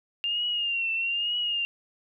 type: tone with vibrato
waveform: sine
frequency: 2794 Hz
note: F7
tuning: in tune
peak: -25 dBFS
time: 0.24-1.65 s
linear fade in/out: 0 ms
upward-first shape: triangle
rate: 1.1 Hz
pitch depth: 82 cents each way
effects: none